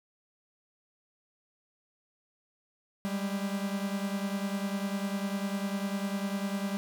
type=beating tone pair; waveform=45% pulse; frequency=196 / 206 Hz; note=G3 / G#3; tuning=0 / -14 cents; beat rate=10 Hz; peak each=-32 / -36 dBFS; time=3.05-6.77 s; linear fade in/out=0 ms; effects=none